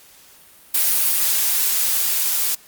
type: noise with level ramp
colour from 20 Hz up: blue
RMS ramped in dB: -17 to -20 dBFS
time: 0.74-2.55 s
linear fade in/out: 5 ms
effects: white hiss -48 dBFS RMS until 2.67 s + Opus 48 kbps